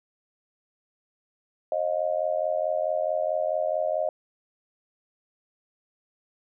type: tone with amplitude modulation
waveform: sine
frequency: 622.3 Hz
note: D#5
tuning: in tune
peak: -19 dBFS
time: 1.72-4.09 s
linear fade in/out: 2 ms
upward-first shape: sine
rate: 84.6 Hz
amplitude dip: 100%
effects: none